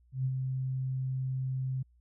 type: tone with ADSR envelope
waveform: sine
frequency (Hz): 130.81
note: C3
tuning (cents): 0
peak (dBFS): -26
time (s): 0.12-1.83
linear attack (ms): 130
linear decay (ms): 56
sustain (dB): -4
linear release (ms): 11
effects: added 60 Hz sine -61 dBFS peak until 2 s